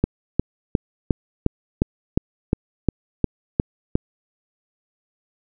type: click train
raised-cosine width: 3 ms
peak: -3 dBFS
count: 12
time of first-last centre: 0.04-3.955 s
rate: 2.81 Hz
effects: none